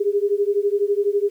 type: beating tone pair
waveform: sine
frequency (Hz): 400.3 / 412.3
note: G4 / G#4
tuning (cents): +36 / -13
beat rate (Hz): 12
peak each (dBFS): -20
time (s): 0-1.3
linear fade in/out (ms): 10
effects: 9-bit